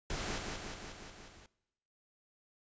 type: noise with echo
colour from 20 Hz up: pink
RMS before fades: -38 dBFS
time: 0.1-0.38 s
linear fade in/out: 0 ms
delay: 180 ms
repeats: 6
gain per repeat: -3 dB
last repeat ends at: 1.46 s
effects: noise-tail reverb RT60 1.0 s tail -22 dB re dry + resampled to 16000 Hz